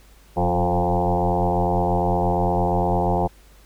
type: tone with frequency modulation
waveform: sine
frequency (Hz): 440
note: A4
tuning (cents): 0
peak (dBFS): -17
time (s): 0.36-3.28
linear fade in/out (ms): 20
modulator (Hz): 88.6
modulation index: 4.8
effects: added 50 Hz sine -49 dBFS peak until 3.65 s + pink hiss -54 dBFS RMS until 3.65 s